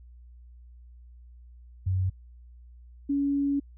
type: tone pair in turn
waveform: sine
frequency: 93.2 / 281.5 Hz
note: F#2 / C#4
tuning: +13 / +27 cents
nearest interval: octave + perfect fifth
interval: 1914 cents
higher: second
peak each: -23 dBFS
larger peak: neither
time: 1.86-2.1 / 3.09-3.6 s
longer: second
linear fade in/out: 10 ms
effects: added 60 Hz sine -47 dBFS peak until 3.77 s